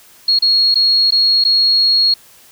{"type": "tone with dropouts", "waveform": "sine", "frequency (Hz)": 4304, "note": "C8", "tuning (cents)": 48, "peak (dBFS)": -9, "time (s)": [0.28, 2.14], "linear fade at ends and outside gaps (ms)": 5, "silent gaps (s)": [[0.389, 0.422], [0.744, 0.755], [1.107, 1.121], [1.44, 1.449]], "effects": ["white hiss -45 dBFS RMS until 2.51 s"]}